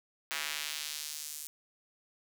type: tone with high-pass filter sweep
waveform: square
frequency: 75.2 Hz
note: D2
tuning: 42 cents sharp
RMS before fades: -39 dBFS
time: 0.31-1.47 s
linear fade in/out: 0 ms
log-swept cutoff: 1800 to 8200 Hz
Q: 1
effects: none